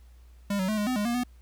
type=tone with pitch steps; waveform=square; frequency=201.6 / 187.2 / 215.1 / 207.7 / 254.2 / 206.8 / 237.5 / 246.7 Hz; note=G3 / F#3 / A3 / G#3 / C4 / G#3 / A#3 / B3; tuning=+49 / +20 / -39 / 0 / -50 / -7 / +33 / -2 cents; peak=-26 dBFS; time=0.5-1.236 s; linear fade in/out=5 ms; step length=92 ms; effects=added 60 Hz sine -49 dBFS peak until 1.41 s + pink hiss -66 dBFS RMS until 1.41 s